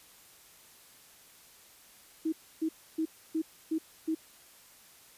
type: tone bursts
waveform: sine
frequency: 319.4 Hz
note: D#4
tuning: 45 cents sharp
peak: -27 dBFS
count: 6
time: 2.25-4.15 s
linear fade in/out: 10 ms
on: 75 ms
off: 290 ms
effects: white hiss -57 dBFS RMS until 5.17 s + resampled to 32000 Hz